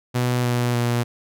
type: tone with pitch steps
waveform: sawtooth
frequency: 123.47 / 121.7 / 119.96 Hz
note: B2 / B2 / B2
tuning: 0 / -25 / -50 cents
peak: -15 dBFS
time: 0.14-1.04 s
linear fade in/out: 20 ms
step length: 300 ms
effects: none